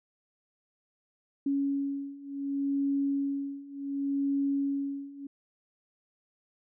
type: beating tone pair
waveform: sine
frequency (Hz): 278.2 / 278.88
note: C#4 / C#4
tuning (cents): +6 / +11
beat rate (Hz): 0.68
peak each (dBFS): -32 / -30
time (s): 1.46-5.27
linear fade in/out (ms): 5
effects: none